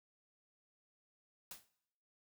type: noise with exponential decay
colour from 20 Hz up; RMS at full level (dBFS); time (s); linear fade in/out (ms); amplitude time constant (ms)
white; -45; 1.51-1.69; 2; 37
effects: noise-tail reverb RT60 0.8 s tail -20 dB re dry